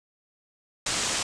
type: low-pass noise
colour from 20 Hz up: white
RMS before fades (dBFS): -28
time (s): 0.86-1.23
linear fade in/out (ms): 5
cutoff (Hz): 8500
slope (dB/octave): 48
effects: none